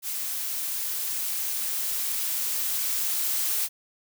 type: noise with level ramp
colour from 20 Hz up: blue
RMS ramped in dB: -31 to -26 dBFS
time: 0.02-3.69 s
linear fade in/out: 50 ms
effects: none

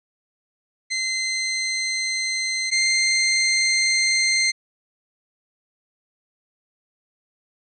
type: tone pair in turn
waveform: 20% pulse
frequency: 2069 / 2092 Hz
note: C7 / C7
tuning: -20 / -1 cents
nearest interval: unison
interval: 19 cents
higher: second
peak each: -17 / -12 dBFS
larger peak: second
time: 0.9-2.71 / 2.71-4.52 s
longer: neither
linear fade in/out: 20 ms
effects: resampled to 24000 Hz

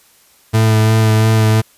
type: tone with vibrato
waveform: 40% pulse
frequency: 110 Hz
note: A2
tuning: in tune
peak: -8 dBFS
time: 0.53-1.62 s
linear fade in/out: 20 ms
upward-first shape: sine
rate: 2.9 Hz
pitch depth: 17 cents each way
effects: white hiss -50 dBFS RMS until 1.77 s + resampled to 32000 Hz

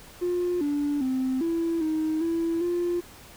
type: tone with pitch steps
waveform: triangle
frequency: 354.7 / 289.9 / 260.1 / 333 / 313.8 / 332.4 / 349.3 Hz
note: F4 / D4 / C4 / E4 / D#4 / E4 / F4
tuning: +27 / -22 / -10 / +18 / +15 / +15 / 0 cents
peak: -20 dBFS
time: 0.21-3.01 s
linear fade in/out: 20 ms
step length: 400 ms
effects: tanh soft clip ceiling -20 dBFS + pink hiss -48 dBFS RMS until 3.36 s

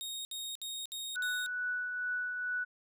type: tone bursts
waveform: sawtooth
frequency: 3729 Hz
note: A#7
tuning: in tune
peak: -35 dBFS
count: 5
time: 0.01-1.462 s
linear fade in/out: 0 ms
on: 240 ms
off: 63 ms
type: tone with tremolo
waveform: sine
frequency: 1480 Hz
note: F#6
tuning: in tune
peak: -31 dBFS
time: 1.15-2.65 s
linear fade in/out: 20 ms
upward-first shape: triangle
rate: 2.3 Hz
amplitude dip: 40%
effects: none

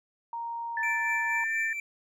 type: tone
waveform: sine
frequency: 932 Hz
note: A#5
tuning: 1 cent flat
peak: -32 dBFS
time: 0.33-1.44 s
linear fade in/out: 2 ms
type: tone with pitch glide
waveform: sine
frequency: 1760 to 1790.8 Hz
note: A6 to A6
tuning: 0 to +30 cents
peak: -28 dBFS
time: 0.77-1.73 s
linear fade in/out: 2 ms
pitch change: +30 cents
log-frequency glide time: 1.29-1.5 s
type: tone with tremolo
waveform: triangle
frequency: 2339 Hz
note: D7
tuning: 8 cents flat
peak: -27 dBFS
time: 0.83-1.8 s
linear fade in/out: 2 ms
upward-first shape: sine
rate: 4.2 Hz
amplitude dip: 50%
effects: none

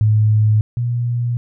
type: tone pair in turn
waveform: sine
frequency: 107.5 / 120.02 Hz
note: A2 / B2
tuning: -40 / -49 cents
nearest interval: major second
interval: 191 cents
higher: second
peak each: -10 / -16 dBFS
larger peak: first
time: 0.01-0.61 / 0.77-1.37 s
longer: neither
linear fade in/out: 0 ms
effects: none

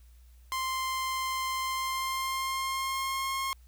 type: tone with pitch glide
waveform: sawtooth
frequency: 1046.5 to 1074.1 Hz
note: C6 to C6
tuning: 0 to +45 cents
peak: -26 dBFS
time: 0.52-3.53 s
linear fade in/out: 0 ms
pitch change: +45 cents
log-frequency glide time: 1.61-3.31 s
effects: added 60 Hz sine -52 dBFS peak until 3.67 s + white hiss -68 dBFS RMS until 3.67 s

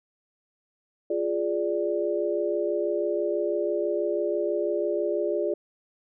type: chord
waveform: sine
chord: D diminished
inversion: first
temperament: equal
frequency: 349.2 / 415.3 / 587.3 Hz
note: F4 / Ab4 / D5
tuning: 0 / 0 / 0 cents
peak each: -28 dBFS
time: 1.1-5.54 s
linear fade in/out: 5 ms
effects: none

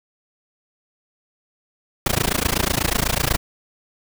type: noise with amplitude modulation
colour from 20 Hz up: pink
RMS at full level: -17 dBFS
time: 2.06-3.37 s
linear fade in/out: 2 ms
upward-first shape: sine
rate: 28.1 Hz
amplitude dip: 100%
effects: none

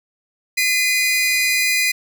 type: tone pair together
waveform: sawtooth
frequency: 2034 / 2443 Hz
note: C7 / D#7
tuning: -50 / -32 cents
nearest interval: minor third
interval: 318 cents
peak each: -15 dBFS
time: 0.57-1.92 s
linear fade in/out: 10 ms
effects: none

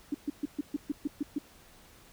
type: tone bursts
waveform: sine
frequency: 290.2 Hz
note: D4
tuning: 21 cents flat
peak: -27 dBFS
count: 9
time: 0.12-1.385 s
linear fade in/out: 5 ms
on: 25 ms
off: 130 ms
effects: pink hiss -57 dBFS RMS until 2.12 s

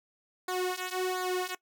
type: tone with flanger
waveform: sawtooth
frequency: 367.5 Hz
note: F#4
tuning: 12 cents flat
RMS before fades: -32 dBFS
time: 0.48-1.55 s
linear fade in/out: 5 ms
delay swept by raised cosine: 0.35 to 2.95 ms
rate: 1.4 Hz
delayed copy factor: -0.9
effects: noise-tail reverb RT60 0.1 s tail -20 dB re dry

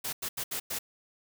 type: noise bursts at uneven times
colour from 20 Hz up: white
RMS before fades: -34 dBFS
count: 5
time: 0.04-0.13 / 0.22-0.29 / 0.37-0.44 / 0.51-0.6 / 0.7-0.79 s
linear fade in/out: 10 ms
effects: none

